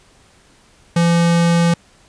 square tone, 170 Hz, F3, 46 cents flat, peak -12 dBFS, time 0.96-1.74 s, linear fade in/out 5 ms, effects pink hiss -51 dBFS RMS until 2.08 s + resampled to 22050 Hz

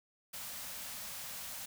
white band-stop noise, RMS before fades -44 dBFS, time 0.33-1.66 s, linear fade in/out 10 ms, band 280 to 480 Hz, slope 96 dB/octave, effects none

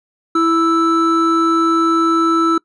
triangle tone pair together, 330 / 1320 Hz, E4 / E6, +2 / +2 cents, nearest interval 2 octaves, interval 2400 cents, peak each -12 dBFS, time 0.35-2.58 s, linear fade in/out 5 ms, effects noise-tail reverb RT60 0.1 s tail -23 dB re dry + resampled to 22050 Hz

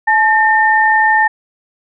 sine tone pair together, 862.1 / 1811 Hz, A5 / A6, -36 / +49 cents, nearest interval octave + minor second, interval 1285 cents, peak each -11 dBFS, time 0.07-1.28 s, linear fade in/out 10 ms, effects none

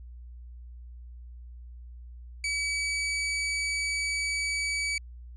sawtooth tone, 2285 Hz, D7, 48 cents flat, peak -24 dBFS, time 2.44-4.98 s, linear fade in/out 2 ms, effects added 60 Hz sine -42 dBFS peak until 5.36 s + resampled to 22050 Hz

